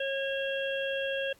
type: harmonic tone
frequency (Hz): 545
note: C#5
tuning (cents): -29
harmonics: 1 / 3 / 5 / 6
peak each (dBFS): -31 / -36 / -38 / -39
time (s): 0-1.33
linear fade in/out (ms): 5
effects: pink hiss -63 dBFS RMS until 1.39 s + AAC 64 kbps